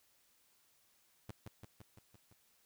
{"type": "tone with echo", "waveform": "sawtooth", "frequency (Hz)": 105.6, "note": "G#2", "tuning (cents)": 29, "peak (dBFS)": -39, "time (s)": [1.29, 1.31], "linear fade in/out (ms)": 0, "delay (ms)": 170, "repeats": 6, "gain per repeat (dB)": -3, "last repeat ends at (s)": 2.33, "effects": ["white hiss -72 dBFS RMS until 2.65 s"]}